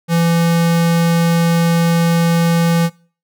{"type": "tone", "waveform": "square", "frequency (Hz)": 168.2, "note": "E3", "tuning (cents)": 35, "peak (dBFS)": -12, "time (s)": [0.08, 2.9], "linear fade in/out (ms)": 50, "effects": ["noise-tail reverb RT60 0.4 s tail -21 dB re dry"]}